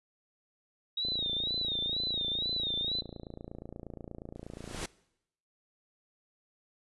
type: tone with vibrato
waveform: sine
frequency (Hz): 3781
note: A#7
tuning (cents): +24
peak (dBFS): -30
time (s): 0.97-3.01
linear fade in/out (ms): 5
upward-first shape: sine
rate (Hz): 2.1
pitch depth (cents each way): 110
type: click train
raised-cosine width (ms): 2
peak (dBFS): -29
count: 106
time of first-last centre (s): 1.05-4.747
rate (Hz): 28.4
type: noise with exponential growth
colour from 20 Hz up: pink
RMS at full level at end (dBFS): -34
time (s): 4.35-4.86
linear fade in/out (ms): 5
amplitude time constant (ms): 110
effects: noise-tail reverb RT60 0.8 s tail -22 dB re dry + resampled to 24000 Hz